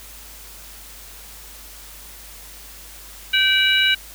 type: harmonic tone with a mistuned harmonic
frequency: 773 Hz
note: G5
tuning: 24 cents flat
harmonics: 2 / 3 / 4 / 5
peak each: -20 / -20 / -18 / -22 dBFS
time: 3.33-3.95 s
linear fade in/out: 10 ms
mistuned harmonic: 4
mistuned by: -100 cents
effects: added 50 Hz sine -44 dBFS peak until 4.14 s + white hiss -41 dBFS RMS until 4.14 s